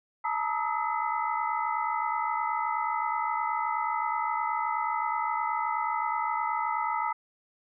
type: tone cluster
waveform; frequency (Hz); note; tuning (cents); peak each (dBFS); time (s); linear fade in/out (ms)
sine; 872 / 940 / 1244 / 1295 / 2029; A5 / A#5 / D#6 / E6 / B6; -16 / +14 / -1 / -31 / +46; -32 / -31 / -35 / -33 / -38; 0.24-7.13; 10
effects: none